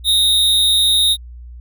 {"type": "tone with amplitude modulation", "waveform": "square", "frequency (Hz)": 3729, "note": "A#7", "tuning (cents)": 0, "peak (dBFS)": -9, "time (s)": [0.04, 1.17], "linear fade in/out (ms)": 50, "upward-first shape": "sine", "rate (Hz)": 205, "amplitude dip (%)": 60, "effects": ["added 60 Hz sine -32 dBFS peak until 1.6 s"]}